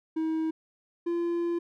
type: tone pair in turn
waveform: triangle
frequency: 319.3 / 342.6 Hz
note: D#4 / F4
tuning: +45 / -33 cents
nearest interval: minor second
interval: 122 cents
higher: second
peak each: -24 / -24 dBFS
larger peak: neither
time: 0.16-0.51 / 1.06-1.59 s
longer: second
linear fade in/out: 10 ms
effects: none